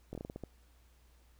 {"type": "slowing click train", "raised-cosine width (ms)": 2, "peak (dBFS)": -28, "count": 8, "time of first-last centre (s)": [0.13, 0.437], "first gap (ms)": 21, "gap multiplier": 1.24, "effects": ["added 60 Hz sine -62 dBFS peak until 1.39 s", "pink hiss -70 dBFS RMS until 1.39 s"]}